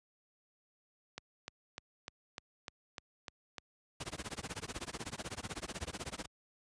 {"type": "click train", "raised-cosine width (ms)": 0.2, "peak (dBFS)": -24, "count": 9, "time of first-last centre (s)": [1.18, 3.582], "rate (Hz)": 3.33}
{"type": "noise with tremolo", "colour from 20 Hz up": "pink", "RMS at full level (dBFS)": -39, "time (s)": [4, 6.26], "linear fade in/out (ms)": 5, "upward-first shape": "sine", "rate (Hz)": 16, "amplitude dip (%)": 100}
{"effects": ["high-pass 60 Hz 12 dB/octave", "resampled to 22050 Hz"]}